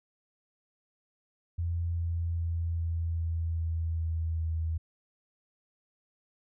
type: tone with pitch steps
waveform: sine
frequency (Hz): 85 / 84.41 / 83.83 / 83.25 / 82.68 / 82.1 / 81.54 / 80.97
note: F2 / E2 / E2 / E2 / E2 / E2 / E2 / E2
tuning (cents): -46 / +42 / +30 / +18 / +6 / -6 / -18 / -30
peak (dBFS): -28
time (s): 1.58-4.78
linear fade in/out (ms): 10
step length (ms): 400
effects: none